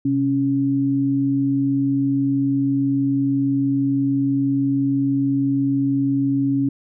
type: tone pair together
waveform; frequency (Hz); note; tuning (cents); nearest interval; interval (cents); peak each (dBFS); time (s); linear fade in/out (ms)
sine; 130.81 / 277; C3 / C#4; 0 / -1; octave + minor second; 1299; -24 / -17; 0.05-6.69; 5
effects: none